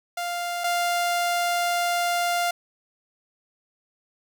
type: tone pair in turn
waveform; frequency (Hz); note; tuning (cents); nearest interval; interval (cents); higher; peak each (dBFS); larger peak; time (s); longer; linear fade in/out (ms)
sawtooth; 698.5 / 698.5; F5 / F5; 0 / 0; unison; 0; neither; -23 / -18; second; 0.17-0.64 / 0.64-2.51; second; 5
effects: none